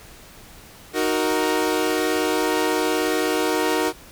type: chord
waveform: sawtooth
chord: D# minor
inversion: none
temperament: equal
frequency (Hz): 311.1 / 370 / 466.2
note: D#4 / F#4 / A#4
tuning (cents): 0 / 0 / 0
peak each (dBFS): -20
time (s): 0.93-3.93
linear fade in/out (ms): 50
effects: pink hiss -45 dBFS RMS until 4.11 s